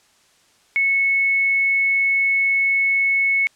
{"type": "tone", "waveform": "sine", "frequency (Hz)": 2201, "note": "C#7", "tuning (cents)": -13, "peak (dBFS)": -15, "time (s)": [0.76, 3.47], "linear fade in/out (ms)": 0, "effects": ["white hiss -57 dBFS RMS until 3.55 s", "low-pass 8000 Hz 12 dB/octave"]}